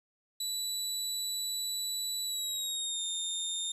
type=tone with pitch glide; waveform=25% pulse; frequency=3951 to 3644 Hz; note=B7 to A#7; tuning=0 to -40 cents; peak=-28 dBFS; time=0.4-3.72 s; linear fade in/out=5 ms; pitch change=-140 cents; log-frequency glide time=2.25-3.02 s; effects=11-bit